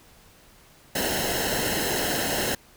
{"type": "noise with comb filter", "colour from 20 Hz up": "pink", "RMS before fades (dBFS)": -26, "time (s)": [0.95, 2.55], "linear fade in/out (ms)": 5, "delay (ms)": 0.85, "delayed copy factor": -0.75, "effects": ["pink hiss -54 dBFS RMS until 2.76 s"]}